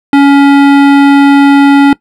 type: tone with hard clipping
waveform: sine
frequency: 280.7 Hz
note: C#4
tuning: 22 cents sharp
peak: -3 dBFS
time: 0.13-1.93 s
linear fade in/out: 2 ms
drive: 17 dB
effects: noise-tail reverb RT60 0.1 s tail -20 dB re dry